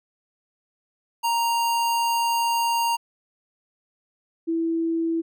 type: tone pair in turn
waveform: square / sine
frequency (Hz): 932.3 / 329.6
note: A#5 / E4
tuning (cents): 0 / 0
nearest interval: octave + tritone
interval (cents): 1800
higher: first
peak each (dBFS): -21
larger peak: neither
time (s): 1.23-2.97 / 4.47-5.22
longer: first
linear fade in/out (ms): 20
effects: none